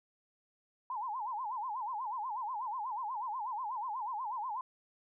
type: tone with vibrato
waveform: sine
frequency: 932.3 Hz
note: A#5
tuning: in tune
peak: -35 dBFS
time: 0.9-4.61 s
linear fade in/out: 2 ms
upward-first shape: sine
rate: 8.2 Hz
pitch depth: 220 cents each way
effects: none

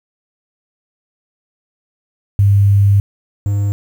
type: tone pair in turn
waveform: sine / triangle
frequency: 100 / 101.22 Hz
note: G2 / G#2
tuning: +35 / -44 cents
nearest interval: unison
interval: 21 cents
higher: second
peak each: -7 / -11 dBFS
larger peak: first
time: 2.39-3 / 3.46-3.72 s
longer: first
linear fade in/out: 0 ms
effects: 7-bit

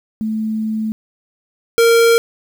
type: tone pair in turn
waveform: sine / square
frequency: 218.4 / 462.8 Hz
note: A3 / A#4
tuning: -13 / -13 cents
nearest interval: octave + minor second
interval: 1300 cents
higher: second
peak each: -17 / -9 dBFS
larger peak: second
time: 0.21-0.92 / 1.78-2.18 s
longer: first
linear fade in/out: 0 ms
effects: 8-bit

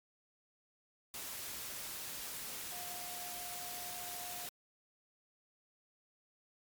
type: tone in noise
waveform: sine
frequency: 712 Hz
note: F5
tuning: 33 cents sharp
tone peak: -49 dBFS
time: 2.72-4.46 s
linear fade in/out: 2 ms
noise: white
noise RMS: -44 dBFS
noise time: 1.14-4.49 s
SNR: -8 dB
effects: MP3 96 kbps

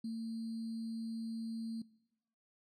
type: tone with sample-and-hold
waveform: sine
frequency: 226.3 Hz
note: A3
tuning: 49 cents sharp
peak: -37 dBFS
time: 0.04-1.82 s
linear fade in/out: 5 ms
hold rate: 4410 Hz
effects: noise-tail reverb RT60 0.9 s tail -21 dB re dry + low-pass 8000 Hz 12 dB/octave

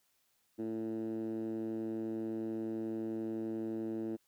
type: tone with band-pass filter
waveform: 10% pulse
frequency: 111.5 Hz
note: A2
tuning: 23 cents sharp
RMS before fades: -38 dBFS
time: 0.58-4.17 s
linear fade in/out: 20 ms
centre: 290 Hz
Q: 6.1
effects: white hiss -75 dBFS RMS until 4.27 s

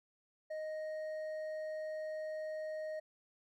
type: tone with hard clipping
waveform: triangle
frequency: 622.3 Hz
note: D#5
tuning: in tune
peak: -40 dBFS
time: 0.5-3 s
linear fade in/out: 10 ms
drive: 8 dB
effects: none

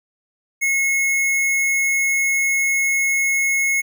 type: tone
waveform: square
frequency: 2176 Hz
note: C#7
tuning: 33 cents flat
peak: -17 dBFS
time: 0.61-3.82 s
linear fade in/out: 20 ms
effects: none

